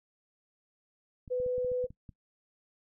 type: clicks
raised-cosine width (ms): 5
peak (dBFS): -35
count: 9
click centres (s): 1.278 / 1.401 / 1.463 / 1.581 / 1.647 / 1.717 / 1.842 / 1.905 / 2.092
type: tone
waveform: sine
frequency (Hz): 499.9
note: B4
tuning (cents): +21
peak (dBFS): -28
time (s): 1.3-1.87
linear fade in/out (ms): 20
effects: noise-tail reverb RT60 0.1 s tail -20 dB re dry